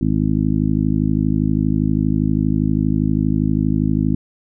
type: harmonic tone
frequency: 52.5 Hz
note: G#1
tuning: 19 cents sharp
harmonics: 1 / 2 / 3 / 4 / 5 / 6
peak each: -24 / -23 / -20 / -21 / -20 / -25 dBFS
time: 0.01-4.15 s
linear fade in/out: 5 ms
effects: none